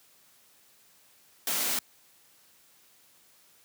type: high-pass noise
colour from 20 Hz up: white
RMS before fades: -29 dBFS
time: 1.47-1.79 s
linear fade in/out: 2 ms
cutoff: 150 Hz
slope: 48 dB/octave
effects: white hiss -61 dBFS RMS until 3.64 s + high-pass 80 Hz 12 dB/octave